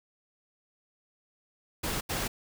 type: noise bursts at uneven times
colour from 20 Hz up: pink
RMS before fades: -32 dBFS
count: 2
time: 1.83-2.01 / 2.09-2.28 s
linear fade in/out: 10 ms
effects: none